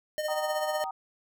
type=tone with tremolo; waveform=square; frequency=610 Hz; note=D#5; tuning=34 cents flat; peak=-27 dBFS; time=0.18-0.84 s; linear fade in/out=0 ms; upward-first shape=triangle; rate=16 Hz; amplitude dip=65%
type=chord; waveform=sine; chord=Eb major; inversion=first; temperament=equal with one note detuned; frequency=769.2 / 932.3 / 1244.5 Hz; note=G5 / Bb5 / Eb6; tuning=-33 / 0 / 0 cents; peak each=-34 / -37 / -39 dBFS; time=0.28-0.91 s; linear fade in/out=5 ms
effects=none